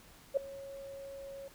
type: tone with ADSR envelope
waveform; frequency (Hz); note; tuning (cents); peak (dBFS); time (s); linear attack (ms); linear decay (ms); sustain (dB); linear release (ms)
sine; 550; C#5; -14; -23; 0.34-1.48; 30; 4; -20; 4
effects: pink hiss -58 dBFS RMS until 1.54 s